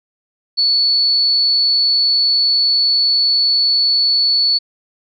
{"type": "tone", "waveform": "sine", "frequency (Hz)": 4435, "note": "C#8", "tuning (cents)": 0, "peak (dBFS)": -11, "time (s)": [0.57, 4.59], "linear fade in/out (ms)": 20, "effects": []}